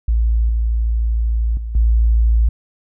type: tone with level steps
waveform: sine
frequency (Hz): 56.5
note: A1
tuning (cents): +47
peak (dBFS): -12 / -14 / -22 / -10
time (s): 0.08-2.49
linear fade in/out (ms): 5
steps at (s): 0.49 / 1.57 / 1.75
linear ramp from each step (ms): 2
effects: none